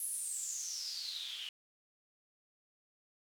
white noise with band-pass filter sweep, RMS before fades -41 dBFS, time 0-1.49 s, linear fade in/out 2 ms, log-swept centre 11000 to 2900 Hz, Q 8.9, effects none

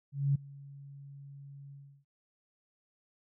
sine tone with ADSR envelope, 140 Hz, C#3, 18 cents sharp, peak -23 dBFS, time 0.12-2.05 s, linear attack 230 ms, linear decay 10 ms, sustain -23 dB, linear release 330 ms, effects none

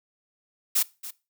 blue noise with echo, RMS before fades -22 dBFS, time 0.75-0.83 s, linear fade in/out 10 ms, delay 280 ms, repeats 1, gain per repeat -15 dB, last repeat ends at 1.11 s, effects noise-tail reverb RT60 0.3 s tail -21 dB re dry

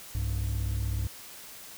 triangle tone pair together, 63.69 / 100 Hz, C2 / G2, -46 / +35 cents, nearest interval minor sixth, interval 781 cents, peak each -27 dBFS, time 0.15-1.07 s, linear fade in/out 0 ms, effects tanh soft clip ceiling -22 dBFS + white hiss -46 dBFS RMS until 1.77 s

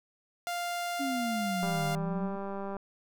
sawtooth tone, 698.5 Hz, F5, in tune, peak -28 dBFS, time 0.47-1.95 s, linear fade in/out 0 ms
sine exponential two-way sweep, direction down then up, 283.3 to 151.8 to 200 Hz, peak -31 dBFS, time 0.99-2.37 s, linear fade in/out 20 ms, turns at 1.86 s
click train, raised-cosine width 1 ms, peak -25 dBFS, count 225, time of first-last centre 1.63-2.767 s, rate 197 Hz
effects none

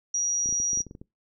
sine tone, 5760 Hz, F#8, 47 cents flat, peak -23 dBFS, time 0.14-0.82 s, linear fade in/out 5 ms
clicks, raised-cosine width 3 ms, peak -29 dBFS, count 11, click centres 0.459 / 0.49 / 0.526 / 0.601 / 0.732 / 0.774 / 0.805 / 0.867 / 0.911 / 0.951 / 1.015 s
effects noise-tail reverb RT60 0.2 s tail -24 dB re dry

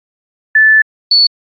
sine tone pair in turn, 1749 / 4443 Hz, A6 / C#8, -11 / +3 cents, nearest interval octave + major third, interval 1614 cents, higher second, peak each -4 / -5 dBFS, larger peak first, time 0.55-0.82 / 1.11-1.27 s, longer first, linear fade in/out 5 ms, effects AAC 64 kbps

